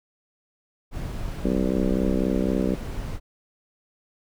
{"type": "noise", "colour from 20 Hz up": "brown", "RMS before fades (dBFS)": -30, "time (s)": [0.91, 3.2], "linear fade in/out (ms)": 50}
{"type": "harmonic tone", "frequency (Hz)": 64, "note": "C2", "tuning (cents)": -38, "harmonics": [3, 4, 5, 6, 7, 8, 9], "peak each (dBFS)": [-25, -27, -29, -31, -32, -33, -34], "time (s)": [1.44, 2.75], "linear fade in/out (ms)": 5}
{"effects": []}